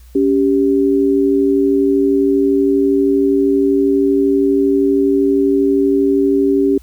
sine tone pair together, 279.7 / 392.3 Hz, C#4 / G4, +16 / +1 cents, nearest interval tritone, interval 585 cents, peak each -13 dBFS, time 0.15-6.78 s, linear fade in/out 5 ms, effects added 60 Hz sine -38 dBFS peak until 6.82 s + white hiss -52 dBFS RMS until 6.82 s

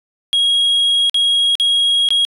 triangle tone with dropouts, 3291 Hz, G#7, 16 cents flat, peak -10 dBFS, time 0.33-2.25 s, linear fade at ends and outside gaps 0 ms, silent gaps 1.096-1.144 / 1.553-1.599 / 2.088-2.105 s, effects resampled to 32000 Hz

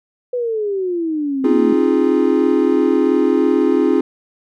sine exponential sweep, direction down, 502 to 220 Hz, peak -17 dBFS, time 0.33-1.73 s, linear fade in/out 5 ms
triangle chord, F minor seventh, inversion second, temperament equal with one note detuned, 268.2 / 311.1 / 349.2 / 415.3 Hz, C4 / Eb4 / F4 / Ab4, +43 / 0 / 0 / 0 cents, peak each -15 / -16 / -15 / -16 dBFS, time 1.44-4.01 s, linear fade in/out 5 ms
effects none

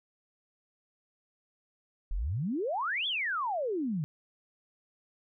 sine exponential two-way sweep, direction up then down, 34.65 to 3520 to 141.8 Hz, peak -29 dBFS, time 2.11-4.04 s, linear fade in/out 0 ms, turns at 3.07 s, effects none

